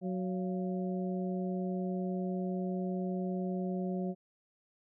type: harmonic tone with a mistuned harmonic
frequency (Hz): 185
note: F#3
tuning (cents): 0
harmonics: 1 / 2 / 3 / 4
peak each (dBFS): -33 / -39 / -43 / -45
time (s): 0.01-4.15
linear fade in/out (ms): 50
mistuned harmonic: 4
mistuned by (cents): -110
effects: none